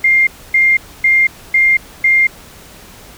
sine tone bursts, 2111 Hz, C7, 15 cents sharp, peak -7 dBFS, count 5, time 0.04-2.27 s, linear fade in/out 5 ms, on 230 ms, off 270 ms, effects pink hiss -38 dBFS RMS until 3.17 s

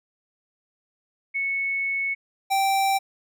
sine / square tone pair in turn, 2207 / 780.3 Hz, C#7 / G5, -8 / -8 cents, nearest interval octave + tritone, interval 1800 cents, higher first, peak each -23 / -20 dBFS, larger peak second, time 1.34-2.15 / 2.5-2.99 s, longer first, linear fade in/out 20 ms, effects none

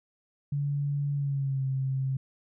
sine tone with pitch glide, 143 to 133.42 Hz, D3 to C3, -46 to +34 cents, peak -26 dBFS, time 0.52-2.17 s, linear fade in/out 5 ms, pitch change -120 cents, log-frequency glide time 1.14-1.64 s, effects none

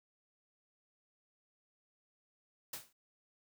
white noise with exponential decay, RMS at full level -39 dBFS, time 2.73-2.93 s, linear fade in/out 5 ms, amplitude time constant 43 ms, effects none

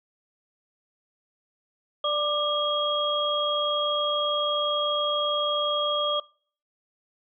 sine tone cluster, 589 / 1190 / 3277 Hz, D5 / D6 / G#7, +5 / +22 / -24 cents, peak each -27 dBFS, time 2.04-6.2 s, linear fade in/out 5 ms, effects noise-tail reverb RT60 0.5 s tail -25 dB re dry

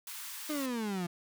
white high-pass noise, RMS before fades -43 dBFS, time 0.07-0.66 s, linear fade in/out 2 ms, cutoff 860 Hz, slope 96 dB/octave
35% pulse exponential sweep, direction down, 311.1 to 169.5 Hz, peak -31 dBFS, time 0.49-1.07 s, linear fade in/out 10 ms
effects none

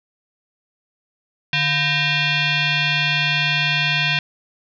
sine tone with frequency modulation, 150 Hz, D3, 37 cents sharp, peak -16 dBFS, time 1.53-4.19 s, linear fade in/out 2 ms, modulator 856 Hz, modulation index 4.2, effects none

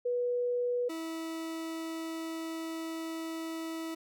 sine / 40% pulse tone pair in turn, 488.6 / 325.3 Hz, B4 / E4, -19 / -23 cents, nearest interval perfect fifth, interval 704 cents, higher first, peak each -28 / -35 dBFS, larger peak first, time 0.05-0.89 / 0.89-3.95 s, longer second, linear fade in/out 10 ms, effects none

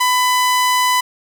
sawtooth tone, 1000 Hz, B5, 21 cents sharp, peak -9 dBFS, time 0-1.01 s, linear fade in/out 10 ms, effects none

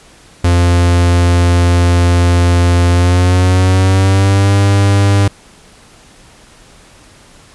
45% pulse tone with pitch glide, 87.31 to 99.72 Hz, F2 to G2, 0 to +30 cents, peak -7 dBFS, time 0.44-5.28 s, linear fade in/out 5 ms, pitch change +230 cents, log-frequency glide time 2.89-4.53 s, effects pink hiss -42 dBFS RMS until 7.54 s + resampled to 24000 Hz

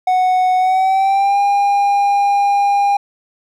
triangle tone with pitch glide, 739 to 805.9 Hz, F#5 to G5, -2 to +48 cents, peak -9 dBFS, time 0.07-2.97 s, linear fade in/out 5 ms, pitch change +150 cents, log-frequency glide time 0.58-1.39 s, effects none

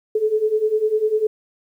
sine beating tone pair, 424.7 / 434.7 Hz, G#4 / A4, +39 / -21 cents, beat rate 10 Hz, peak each -21 / -18 dBFS, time 0.15-1.27 s, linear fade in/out 5 ms, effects 9-bit

